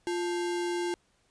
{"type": "tone with sample-and-hold", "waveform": "sine", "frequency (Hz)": 349.2, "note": "F4", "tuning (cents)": 0, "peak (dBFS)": -28, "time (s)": [0.07, 0.94], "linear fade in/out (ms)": 0, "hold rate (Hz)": 1225, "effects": ["pink hiss -69 dBFS RMS until 1.3 s", "resampled to 22050 Hz"]}